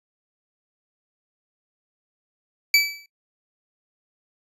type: tone with exponential decay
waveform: 25% pulse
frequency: 2305 Hz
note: D7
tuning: 33 cents flat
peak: -7 dBFS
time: 2.74-3.06 s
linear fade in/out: 2 ms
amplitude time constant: 69 ms
effects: noise-tail reverb RT60 0.1 s tail -20 dB re dry + resampled to 32000 Hz